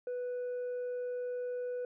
triangle tone with tanh clipping, 493.9 Hz, B4, in tune, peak -35 dBFS, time 0.07-1.85 s, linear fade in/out 2 ms, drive 7 dB, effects none

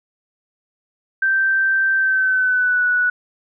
sine tone with pitch glide, 1562 to 1474.3 Hz, G6 to F#6, -7 to -7 cents, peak -14 dBFS, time 1.22-3.1 s, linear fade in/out 5 ms, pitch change -100 cents, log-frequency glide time 1.95-2.84 s, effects none

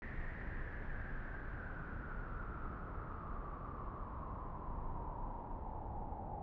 brown noise with low-pass filter sweep, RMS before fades -44 dBFS, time 0.02-6.42 s, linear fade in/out 0 ms, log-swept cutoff 1900 to 810 Hz, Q 8.2, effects none

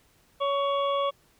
harmonic tone, 560 Hz, C#5, 18 cents sharp, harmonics 1 / 2 / 4 / 5 / 6, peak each -26 / -27 / -44 / -44 / -37 dBFS, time 0.4-1.11 s, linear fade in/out 20 ms, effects pink hiss -63 dBFS RMS until 1.39 s

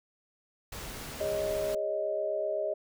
pink noise, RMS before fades -41 dBFS, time 0.72-1.75 s, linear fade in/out 5 ms
sine chord, Ab suspended fourth, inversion none, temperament equal with one note detuned, 407.2 / 554.4 / 622.3 Hz, Ab4 / Db5 / Eb5, -34 / 0 / 0 cents, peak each -36 / -36 / -30 dBFS, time 1.2-2.74 s, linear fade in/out 10 ms
effects none

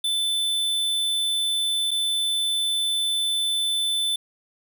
square tone with dropouts, 3520 Hz, A7, in tune, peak -22 dBFS, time 0.04-4.16 s, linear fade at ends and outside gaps 5 ms, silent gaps 1.909-1.913 s, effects none

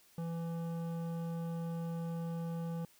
sine tone with hard clipping, 167 Hz, E3, 23 cents sharp, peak -38 dBFS, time 0.18-2.85 s, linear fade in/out 2 ms, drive 12 dB, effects white hiss -65 dBFS RMS until 2.99 s

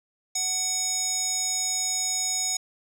square tone with band-pass filter, 750 Hz, F#5, 23 cents sharp, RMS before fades -27 dBFS, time 0.35-2.57 s, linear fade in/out 5 ms, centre 6500 Hz, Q 5.1, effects none

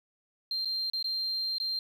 sine tone with dropouts, 4171 Hz, C8, 6 cents flat, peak -28 dBFS, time 0.51-1.79 s, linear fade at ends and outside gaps 2 ms, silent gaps 0.648-0.655 / 0.9-0.934 / 1.027-1.043 / 1.583-1.6 s, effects tanh soft clip ceiling -25 dBFS + 10-bit

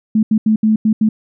sine tone bursts at uneven times, 217.2 Hz, A3, 22 cents flat, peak -9 dBFS, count 6, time 0.15-0.23 / 0.31-0.38 / 0.46-0.56 / 0.63-0.76 / 0.85-0.93 / 1.01-1.09 s, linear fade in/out 5 ms, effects none

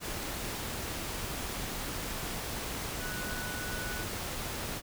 sine tone in noise, 1480 Hz, F#6, in tune, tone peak -40 dBFS, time 2.99-4.06 s, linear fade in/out 50 ms, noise pink, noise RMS -37 dBFS, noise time 0-4.82 s, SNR -6 dB, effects none

